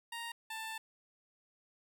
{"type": "tone pair in turn", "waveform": "15% pulse", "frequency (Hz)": [932.3, 886.5], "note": ["A#5", "A5"], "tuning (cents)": [0, 13], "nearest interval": "minor second", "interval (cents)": 87, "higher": "first", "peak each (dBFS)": [-34, -34], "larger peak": "neither", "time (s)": [[0.12, 0.32], [0.5, 0.78]], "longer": "second", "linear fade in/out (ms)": 5, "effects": []}